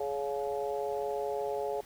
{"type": "harmonic tone with a mistuned harmonic", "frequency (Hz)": 140.4, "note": "C#3", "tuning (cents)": 22, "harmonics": [3, 4, 5, 6], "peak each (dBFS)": [-34, -36, -38, -40], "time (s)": [0, 1.81], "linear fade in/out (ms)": 5, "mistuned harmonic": 6, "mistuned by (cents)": 18, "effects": ["pink hiss -55 dBFS RMS until 1.85 s"]}